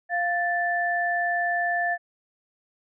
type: tone pair together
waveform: sine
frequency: 697.3 / 1760 Hz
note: F5 / A6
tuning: -3 / 0 cents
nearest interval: octave + major third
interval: 1603 cents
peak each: -25 dBFS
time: 0.09-1.98 s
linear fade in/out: 50 ms
effects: none